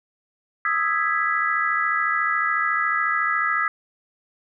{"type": "chord", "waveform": "sine", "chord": "E major seventh", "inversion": "third", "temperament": "equal", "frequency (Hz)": [1244.5, 1318.5, 1661.2, 1975.5], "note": ["D#6", "E6", "G#6", "B6"], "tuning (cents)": [0, 0, 0, 0], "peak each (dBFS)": -25, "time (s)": [0.65, 3.68], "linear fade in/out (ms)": 2, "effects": []}